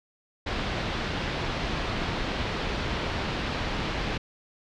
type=low-pass noise; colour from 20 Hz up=pink; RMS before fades=-30 dBFS; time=0.46-4.18 s; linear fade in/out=10 ms; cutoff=4300 Hz; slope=24 dB/octave; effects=none